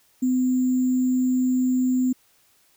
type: tone with sample-and-hold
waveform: sine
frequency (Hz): 254.6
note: C4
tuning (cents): -47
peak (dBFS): -18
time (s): 0.22-2.13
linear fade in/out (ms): 10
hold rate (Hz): 7350
effects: white hiss -61 dBFS RMS until 2.76 s